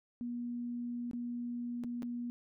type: tone with dropouts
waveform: sine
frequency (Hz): 240.5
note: B3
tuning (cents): -46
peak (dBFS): -36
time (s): 0.21-2.3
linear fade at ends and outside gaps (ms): 0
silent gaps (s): 1.112-1.133 / 1.837-1.844 / 2.022-2.03
effects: none